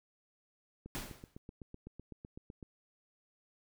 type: click train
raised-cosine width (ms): 3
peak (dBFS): -34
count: 15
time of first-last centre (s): 0.86-2.628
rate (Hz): 7.92
type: noise with exponential decay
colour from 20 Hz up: pink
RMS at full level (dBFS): -38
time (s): 0.95-1.38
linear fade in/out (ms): 0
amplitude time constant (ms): 92
effects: none